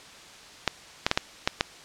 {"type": "clicks", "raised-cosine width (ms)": 0.2, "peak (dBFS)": -3, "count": 6, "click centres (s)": [0.677, 1.065, 1.114, 1.175, 1.475, 1.609], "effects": ["white hiss -47 dBFS RMS until 1.84 s", "low-pass 6000 Hz 12 dB/octave"]}